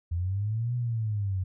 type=linear two-way sweep; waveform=sine; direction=up then down; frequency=82.41 to 123.47 to 91.1 Hz; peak=-26 dBFS; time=0.11-1.44 s; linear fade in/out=10 ms; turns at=0.75 s; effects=none